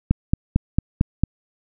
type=click train; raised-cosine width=5 ms; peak=-3 dBFS; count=6; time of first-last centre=0.11-1.236 s; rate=4.44 Hz; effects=none